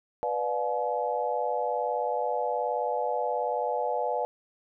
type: chord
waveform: sine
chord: B diminished seventh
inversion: none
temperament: just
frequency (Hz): 493.9 / 592.7 / 711.2 / 853.4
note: B4 / D5 / F5 / Ab5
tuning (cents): 0 / +16 / +31 / +47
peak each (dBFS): -31 / -32 / -32 / -31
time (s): 0.23-4.25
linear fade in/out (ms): 0
effects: none